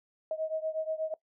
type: beating tone pair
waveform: sine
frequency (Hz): 630 / 638.3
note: D#5 / D#5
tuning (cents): +21 / +44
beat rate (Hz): 8.3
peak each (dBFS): -33 / -35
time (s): 0.31-1.14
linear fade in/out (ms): 2
effects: noise-tail reverb RT60 0.1 s tail -19 dB re dry

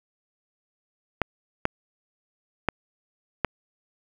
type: clicks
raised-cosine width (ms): 0.5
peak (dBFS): -6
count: 4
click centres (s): 1.217 / 1.654 / 2.687 / 3.447
effects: 7-bit

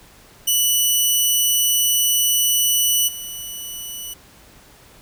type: tone with level steps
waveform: 10% pulse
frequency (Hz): 2960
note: F#7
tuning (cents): 0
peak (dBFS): -7 / -21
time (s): 0.47-4.14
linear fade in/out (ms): 10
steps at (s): 3.07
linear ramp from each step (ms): 20
effects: pink hiss -48 dBFS RMS until 5.01 s

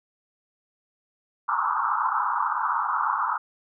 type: band-pass noise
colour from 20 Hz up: white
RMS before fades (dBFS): -25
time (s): 1.48-3.38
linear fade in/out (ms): 10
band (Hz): 840 to 1400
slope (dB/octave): 96
effects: none

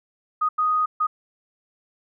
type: tone bursts at uneven times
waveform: sine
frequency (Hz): 1245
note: D#6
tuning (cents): +1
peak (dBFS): -18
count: 3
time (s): 0.41-0.49 / 0.58-0.86 / 1-1.07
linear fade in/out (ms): 10
effects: none

